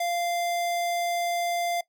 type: tone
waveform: square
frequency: 694 Hz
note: F5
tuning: 11 cents flat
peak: -26 dBFS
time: 0-1.81 s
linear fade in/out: 5 ms
effects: noise-tail reverb RT60 0.1 s tail -19 dB re dry